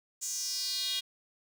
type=tone with high-pass filter sweep; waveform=square; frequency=220 Hz; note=A3; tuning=in tune; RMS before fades=-34 dBFS; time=0.21-1.01 s; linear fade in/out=20 ms; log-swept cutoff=7000 to 3400 Hz; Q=4.8; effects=none